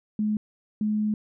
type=tone pair in turn; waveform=sine; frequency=212.5 / 212.5 Hz; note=G#3 / G#3; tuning=+40 / +40 cents; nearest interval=unison; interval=0 cents; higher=neither; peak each=-22 dBFS; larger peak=neither; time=0.19-0.37 / 0.81-1.14 s; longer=second; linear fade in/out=2 ms; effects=none